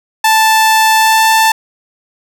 sawtooth tone with pitch glide, 880 to 885.6 Hz, A5 to A5, 0 to +11 cents, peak -3 dBFS, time 0.24-1.52 s, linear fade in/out 5 ms, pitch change +11 cents, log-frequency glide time 0.98-1.27 s, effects none

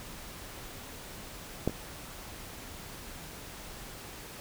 clicks, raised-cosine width 2 ms, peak -13 / -26 dBFS, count 2, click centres 1.676 / 1.696 s, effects pink hiss -45 dBFS RMS until 4.4 s

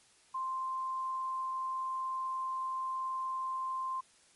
sine tone, 1046.5 Hz, C6, in tune, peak -33 dBFS, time 0.34-4.01 s, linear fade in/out 10 ms, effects white hiss -64 dBFS RMS until 4.35 s + MP3 48 kbps

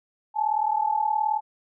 sine tone pair together, 841.1 / 880 Hz, G#5 / A5, +22 / 0 cents, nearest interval minor second, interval 78 cents, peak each -24 dBFS, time 0.34-1.41 s, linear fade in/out 50 ms, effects none

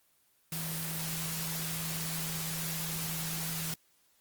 sine tone in noise, 162.1 Hz, E3, 29 cents flat, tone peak -38 dBFS, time 0.52-3.74 s, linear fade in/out 2 ms, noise white, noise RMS -37 dBFS, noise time 0.52-3.74 s, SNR -4 dB, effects white hiss -69 dBFS RMS until 4.2 s + Opus 24 kbps

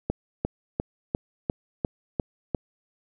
click train, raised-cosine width 2 ms, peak -11 dBFS, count 8, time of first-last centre 0.1-2.548 s, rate 2.86 Hz, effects none

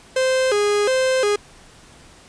45% pulse tone with vibrato, 463.2 Hz, A#4, 11 cents flat, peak -16 dBFS, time 0.16-1.36 s, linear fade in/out 5 ms, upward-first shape square, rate 1.4 Hz, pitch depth 200 cents each way, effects pink hiss -47 dBFS RMS until 2.28 s + resampled to 22050 Hz

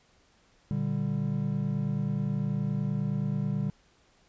triangle chord, G minor, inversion first, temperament just, 117.6 / 147 / 196 Hz, Bb2 / D3 / G3, +16 / +2 / 0 cents, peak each -32 / -28 / -29 dBFS, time 0.71-3.7 s, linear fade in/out 0 ms, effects pink hiss -64 dBFS RMS until 4.28 s + resampled to 16000 Hz

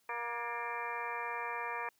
harmonic tone with a mistuned harmonic, 236.7 Hz, A#3, 27 cents sharp, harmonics 2 / 3 / 4 / 5 / 6 / 7 / 8 / 9 / 10, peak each -46 / -47 / -40 / -43 / -53 / -46 / -46 / -50 / -44 dBFS, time 0.09-1.89 s, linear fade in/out 2 ms, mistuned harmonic 8, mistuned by -75 cents, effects white hiss -73 dBFS RMS until 1.99 s

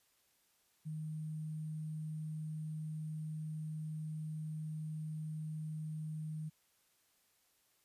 sine tone with sample-and-hold, 155.56 Hz, D#3, in tune, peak -39 dBFS, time 0.85-6.5 s, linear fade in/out 20 ms, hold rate 8820 Hz, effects white hiss -74 dBFS RMS until 7.84 s + resampled to 32000 Hz

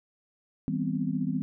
sine chord, C major seventh, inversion first, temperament equal with one note detuned, 160.77 / 196 / 246.9 / 261.6 Hz, E3 / G3 / B3 / C4, -43 / 0 / 0 / 0 cents, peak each -32 dBFS, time 0.68-1.42 s, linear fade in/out 0 ms, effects none

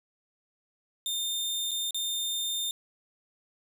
sawtooth tone with dropouts, 3622 Hz, A7, 49 cents sharp, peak -26 dBFS, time 1.06-2.71 s, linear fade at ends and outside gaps 1 ms, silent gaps 1.71-1.715 / 1.908-1.945 s, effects none

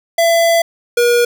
square tone pair in turn, 671 / 479.2 Hz, E5 / A#4, +31 / +48 cents, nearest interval tritone, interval 583 cents, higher first, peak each -10 dBFS, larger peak neither, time 0.18-0.62 / 0.97-1.25 s, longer first, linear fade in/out 5 ms, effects none

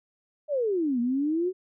sine exponential two-way sweep, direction down then up, 620 to 233.1 to 380.7 Hz, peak -23 dBFS, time 0.48-1.53 s, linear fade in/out 50 ms, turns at 1 s, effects none

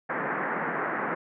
white band-pass noise, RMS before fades -30 dBFS, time 0.09-1.15 s, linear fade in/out 10 ms, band 150 to 1900 Hz, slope 48 dB/octave, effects none

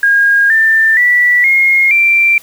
sine tone with pitch steps, 1627 / 1784.5 / 1957.3 / 2147 / 2355 Hz, G#6 / A6 / B6 / C7 / D7, -36 / +24 / -16 / +44 / +4 cents, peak -6 dBFS, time 0.03-2.38 s, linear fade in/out 2 ms, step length 470 ms, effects white hiss -39 dBFS RMS until 2.42 s

